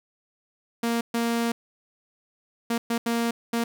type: tone bursts at uneven times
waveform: sawtooth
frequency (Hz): 233.1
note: A#3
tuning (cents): 0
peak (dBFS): -19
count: 6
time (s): 0.83-1.01 / 1.14-1.52 / 2.7-2.78 / 2.9-2.98 / 3.06-3.31 / 3.53-3.64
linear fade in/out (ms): 5
effects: none